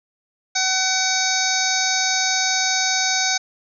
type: harmonic tone with a mistuned harmonic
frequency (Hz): 755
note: F#5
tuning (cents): +35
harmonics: 1 / 2 / 3 / 5 / 6 / 7 / 8 / 9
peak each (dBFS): -26 / -26 / -26 / -26 / -26 / -26 / -26 / -26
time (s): 0.55-3.38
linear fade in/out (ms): 10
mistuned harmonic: 9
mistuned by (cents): -69
effects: none